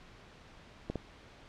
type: clicks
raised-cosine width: 2 ms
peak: -21 dBFS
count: 2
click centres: 0.9 / 0.957 s
effects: pink hiss -55 dBFS RMS until 1.48 s + low-pass 4000 Hz 12 dB/octave